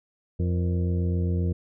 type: harmonic tone with a mistuned harmonic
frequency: 87.6 Hz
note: F2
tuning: 6 cents sharp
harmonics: 1 / 2 / 3 / 4 / 5 / 6 / 7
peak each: -23 / -29 / -38 / -36 / -38 / -48 / -51 dBFS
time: 0.39-1.53 s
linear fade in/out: 10 ms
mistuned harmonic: 5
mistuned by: +110 cents
effects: none